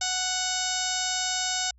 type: harmonic tone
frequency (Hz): 740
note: F#5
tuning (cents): 0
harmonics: 1 / 2 / 3 / 4 / 5 / 6 / 7 / 8 / 9 / 10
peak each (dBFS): -34 / -35 / -39 / -36 / -34 / -37 / -34 / -34 / -37 / -33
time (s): 0.01-1.71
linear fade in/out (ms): 5
effects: added 60 Hz sine -54 dBFS peak until 1.78 s